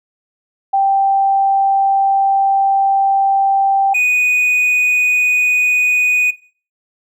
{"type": "tone pair in turn", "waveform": ["sine", "triangle"], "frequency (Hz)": [784, 2481], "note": ["G5", "D#7"], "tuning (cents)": [0, -6], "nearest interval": "octave + minor sixth", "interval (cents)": 1994, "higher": "second", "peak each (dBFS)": [-10, -10], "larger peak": "neither", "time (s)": [[0.73, 3.94], [3.94, 6.31]], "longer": "first", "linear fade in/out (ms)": 10, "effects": ["noise-tail reverb RT60 0.4 s tail -17 dB re dry"]}